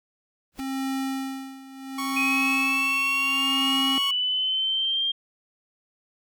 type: noise with exponential growth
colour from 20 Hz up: pink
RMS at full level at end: -38 dBFS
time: 0.52-0.6 s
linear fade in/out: 0 ms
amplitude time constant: 17 ms
type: tone with tremolo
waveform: square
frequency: 267.5 Hz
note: C4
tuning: 38 cents sharp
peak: -26 dBFS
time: 0.59-3.98 s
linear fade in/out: 0 ms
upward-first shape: sine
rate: 0.7 Hz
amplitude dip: 85%
type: tone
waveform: sawtooth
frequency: 1108.7 Hz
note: C#6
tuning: in tune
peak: -25 dBFS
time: 1.98-4.11 s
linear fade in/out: 5 ms
type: linear sweep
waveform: sine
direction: up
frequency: 2500 to 3204 Hz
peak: -22 dBFS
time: 2.16-5.12 s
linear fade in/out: 10 ms
effects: none